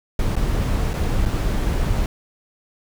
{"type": "noise with dropouts", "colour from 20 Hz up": "brown", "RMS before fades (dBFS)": -20, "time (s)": [0.19, 2.06], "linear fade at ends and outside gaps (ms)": 2, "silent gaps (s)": [[0.356, 0.364], [0.934, 0.938], [1.254, 1.258]], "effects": []}